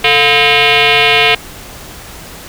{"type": "tone with frequency modulation", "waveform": "sine", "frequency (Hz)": 131.9, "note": "C3", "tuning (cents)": 14, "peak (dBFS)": -5, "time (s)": [0.04, 1.35], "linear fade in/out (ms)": 5, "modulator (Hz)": 577, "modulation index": 5.7, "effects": ["tanh soft clip ceiling -1 dBFS", "pink hiss -31 dBFS RMS until 2.48 s"]}